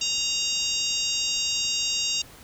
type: harmonic tone with a mistuned harmonic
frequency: 932.3 Hz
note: A#5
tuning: in tune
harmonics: 3 / 4 / 5 / 6 / 7 / 8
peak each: -29 / -30 / -31 / -32 / -32 / -33 dBFS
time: 0.01-2.22 s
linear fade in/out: 5 ms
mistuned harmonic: 5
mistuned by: +31 cents
effects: pink hiss -48 dBFS RMS until 2.43 s